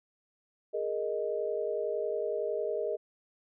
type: chord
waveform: sine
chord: Ab suspended second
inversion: none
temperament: equal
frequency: 415.3 / 466.2 / 622.3 Hz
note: Ab4 / Bb4 / Eb5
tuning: 0 / 0 / 0 cents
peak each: -34 dBFS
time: 0.73-2.97 s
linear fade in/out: 20 ms
effects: none